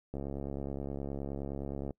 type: click train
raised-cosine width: 2 ms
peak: -25 dBFS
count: 124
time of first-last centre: 0.14-1.907 s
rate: 69.6 Hz
effects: noise-tail reverb RT60 0.1 s tail -25 dB re dry